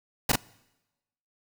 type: noise with echo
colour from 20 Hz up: pink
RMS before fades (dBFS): -22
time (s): 0.29-0.32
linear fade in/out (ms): 5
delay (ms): 39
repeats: 1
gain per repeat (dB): -2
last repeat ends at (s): 0.359
effects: noise-tail reverb RT60 1.0 s tail -24 dB re dry